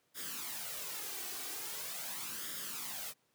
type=noise with flanger; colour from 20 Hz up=white; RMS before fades=-42 dBFS; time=0.14-3.14 s; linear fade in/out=50 ms; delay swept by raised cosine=0.58 to 2.68 ms; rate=0.42 Hz; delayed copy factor=+0.6; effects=pink hiss -75 dBFS RMS until 3.34 s + high-pass 150 Hz 12 dB/octave